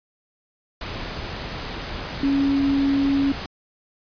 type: tone in noise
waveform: sine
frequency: 277.2 Hz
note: C#4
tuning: in tune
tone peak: -17 dBFS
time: 2.23-3.32 s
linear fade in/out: 2 ms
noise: pink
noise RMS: -31 dBFS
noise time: 0.81-3.46 s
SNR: +11 dB
effects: resampled to 11025 Hz